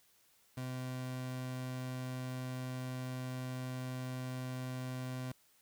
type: tone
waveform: 30% pulse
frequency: 128 Hz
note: C3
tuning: 38 cents flat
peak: -36 dBFS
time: 0.57-5.32 s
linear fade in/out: 5 ms
effects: white hiss -69 dBFS RMS until 5.61 s